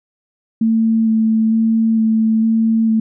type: tone with vibrato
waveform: sine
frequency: 222.9 Hz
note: A3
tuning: 23 cents sharp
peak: -11 dBFS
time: 0.61-3 s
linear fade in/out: 5 ms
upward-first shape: square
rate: 1.1 Hz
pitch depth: 11 cents each way
effects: none